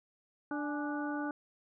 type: harmonic tone with a mistuned harmonic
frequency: 294.5 Hz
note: D4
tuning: 5 cents sharp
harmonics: 1 / 2 / 3 / 4 / 5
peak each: -35 / -44 / -42 / -46 / -42 dBFS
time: 0.51-1.31 s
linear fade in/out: 2 ms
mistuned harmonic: 3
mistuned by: -70 cents
effects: none